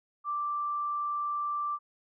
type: tone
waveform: sine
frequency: 1174.7 Hz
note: D6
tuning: in tune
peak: -29 dBFS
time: 0.24-1.79 s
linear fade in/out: 50 ms
effects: none